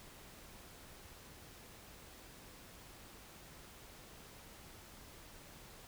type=silence; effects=pink hiss -56 dBFS RMS until 5.87 s